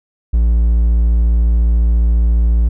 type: tone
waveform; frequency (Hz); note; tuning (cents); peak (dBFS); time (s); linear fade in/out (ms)
triangle; 57.2; A#1; -32; -7; 0.33-2.69; 10
effects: none